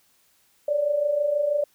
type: tone pair together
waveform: sine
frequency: 561.1 / 587.3 Hz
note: C#5 / D5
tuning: +21 / 0 cents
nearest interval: minor second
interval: 79 cents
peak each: -28 / -21 dBFS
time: 0.68-1.64 s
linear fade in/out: 5 ms
effects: white hiss -63 dBFS RMS until 1.74 s